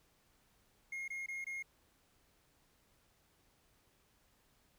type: tone bursts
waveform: triangle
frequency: 2145 Hz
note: C7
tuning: 42 cents sharp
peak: -38 dBFS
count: 4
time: 0.92-1.626 s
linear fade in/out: 5 ms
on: 160 ms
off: 22 ms
effects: pink hiss -72 dBFS RMS until 4.78 s